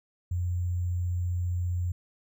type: tone with sample-and-hold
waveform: sine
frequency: 88.5 Hz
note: F2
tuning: 23 cents sharp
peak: -26 dBFS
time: 0.31-1.92 s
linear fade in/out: 5 ms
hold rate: 7350 Hz
effects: none